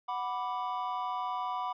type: chord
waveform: triangle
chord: B minor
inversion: second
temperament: equal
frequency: 740 / 987.8 / 1174.7 Hz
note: F#5 / B5 / D6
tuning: 0 / 0 / 0 cents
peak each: -35 / -33 / -36 dBFS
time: 0.08-1.73 s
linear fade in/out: 10 ms
effects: resampled to 11025 Hz